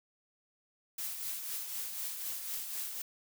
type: noise with tremolo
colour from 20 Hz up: blue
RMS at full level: -37 dBFS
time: 0.98-3.02 s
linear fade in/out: 5 ms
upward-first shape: triangle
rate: 4 Hz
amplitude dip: 50%
effects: none